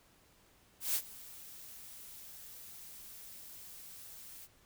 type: noise with ADSR envelope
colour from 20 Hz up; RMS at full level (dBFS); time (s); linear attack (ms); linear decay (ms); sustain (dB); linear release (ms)
blue; -31; 0.8-4.48; 150; 63; -20; 43
effects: pink hiss -66 dBFS RMS until 4.65 s